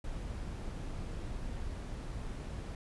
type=noise; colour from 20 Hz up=brown; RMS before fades=-40 dBFS; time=0.04-2.75 s; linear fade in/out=2 ms; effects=resampled to 24000 Hz